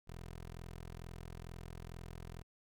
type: tone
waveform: 15% pulse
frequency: 42.23 Hz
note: E1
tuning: 43 cents sharp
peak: -40 dBFS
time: 0.07-2.43 s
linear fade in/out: 20 ms
effects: none